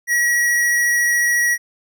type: tone with vibrato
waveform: square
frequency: 1916 Hz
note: A#6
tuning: 47 cents sharp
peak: -15 dBFS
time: 0.07-1.58 s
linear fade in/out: 50 ms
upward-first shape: triangle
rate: 14 Hz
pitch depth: 12 cents each way
effects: none